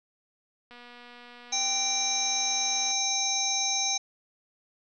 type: click train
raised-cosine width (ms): 0.3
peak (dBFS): -33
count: 535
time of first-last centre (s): 0.71-2.917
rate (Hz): 242
type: harmonic tone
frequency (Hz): 784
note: G5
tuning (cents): 0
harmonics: 1 / 3 / 5 / 7 / 8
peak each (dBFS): -34 / -36 / -31 / -33 / -28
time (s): 1.52-3.98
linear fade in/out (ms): 10
effects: none